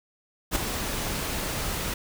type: noise with ADSR envelope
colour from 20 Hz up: pink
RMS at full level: -23 dBFS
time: 0.51-1.94 s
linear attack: 48 ms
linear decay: 6 ms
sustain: -7 dB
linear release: 5 ms
effects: none